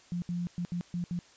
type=tone bursts at uneven times; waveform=sine; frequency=174.61 Hz; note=F3; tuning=in tune; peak=-30 dBFS; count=6; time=0.12-0.22 / 0.29-0.47 / 0.58-0.65 / 0.72-0.81 / 0.94-1.04 / 1.11-1.19 s; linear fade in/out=0 ms; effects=white hiss -58 dBFS RMS until 1.36 s + resampled to 16000 Hz